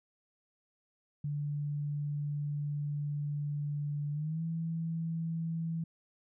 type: tone with pitch glide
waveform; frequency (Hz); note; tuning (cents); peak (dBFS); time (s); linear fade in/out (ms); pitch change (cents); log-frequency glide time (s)
sine; 146.2 to 164.1; D3 to E3; -7 to -8; -32; 1.24-5.84; 5; +199; 4.12-4.42
effects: none